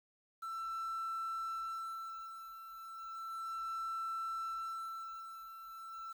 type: tone with tremolo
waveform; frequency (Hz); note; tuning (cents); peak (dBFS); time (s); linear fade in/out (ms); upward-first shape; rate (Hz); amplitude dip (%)
triangle; 1335; E6; +22; -34; 0.42-6.13; 10; sine; 0.34; 75
effects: tanh soft clip ceiling -32 dBFS + 10-bit